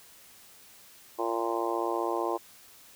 harmonic tone, 115.5 Hz, A#2, 16 cents flat, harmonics 3 / 4 / 5 / 6 / 7 / 8 / 9, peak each -32 / -35 / -36 / -37 / -36 / -37 / -35 dBFS, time 1.18-2.38 s, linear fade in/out 20 ms, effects white hiss -54 dBFS RMS until 2.95 s

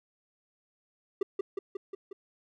triangle tone with echo, 392 Hz, G4, in tune, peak -22 dBFS, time 1.21-1.23 s, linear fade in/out 5 ms, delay 180 ms, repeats 5, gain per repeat -3 dB, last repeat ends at 2.13 s, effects none

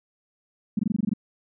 sine tone bursts, 209.6 Hz, G#3, 16 cents sharp, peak -19 dBFS, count 9, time 0.77-1.136 s, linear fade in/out 5 ms, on 22 ms, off 21 ms, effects none

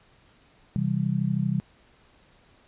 sine chord, C major, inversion none, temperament just, 130.81 / 163.52 / 196.22 Hz, C3 / E3 / G3, 0 / -14 / +2 cents, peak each -27 dBFS, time 0.76-1.6 s, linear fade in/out 0 ms, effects pink hiss -59 dBFS RMS until 2.67 s + resampled to 8000 Hz

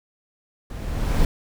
brown noise with level ramp, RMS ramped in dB -33 to -17 dBFS, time 0.7-1.25 s, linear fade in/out 2 ms, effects none

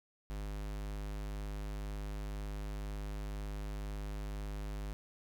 square tone, 51 Hz, G#1, 31 cents flat, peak -39 dBFS, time 0.3-4.93 s, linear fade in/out 0 ms, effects none

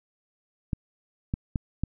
clicks, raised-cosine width 5 ms, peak -14 dBFS, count 4, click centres 0.732 / 1.339 / 1.558 / 1.836 s, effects none

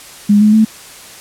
sine tone with pitch steps, 205.8 / 212.3 / 219 Hz, G#3 / G#3 / A3, -16 / +38 / -8 cents, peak -5 dBFS, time 0.29-0.65 s, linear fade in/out 10 ms, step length 120 ms, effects white hiss -35 dBFS RMS until 1.2 s + low-pass 11000 Hz 12 dB/octave

